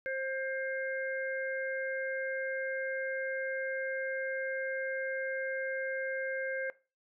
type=harmonic tone; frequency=530 Hz; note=C5; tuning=22 cents sharp; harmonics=1 / 3 / 4; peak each=-35 / -37 / -42 dBFS; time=0.06-6.7 s; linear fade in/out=0 ms; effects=noise-tail reverb RT60 0.3 s tail -19 dB re dry